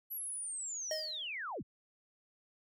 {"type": "linear sweep", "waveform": "sine", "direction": "down", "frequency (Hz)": [11900, 41.2], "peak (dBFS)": -38, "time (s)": [0.1, 1.63], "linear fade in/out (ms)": 20}
{"type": "tone with exponential decay", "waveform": "square", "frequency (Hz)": 622.3, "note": "D#5", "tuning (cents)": 0, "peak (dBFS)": -34, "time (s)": [0.91, 1.28], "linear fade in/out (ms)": 2, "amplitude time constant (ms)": 80}
{"effects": []}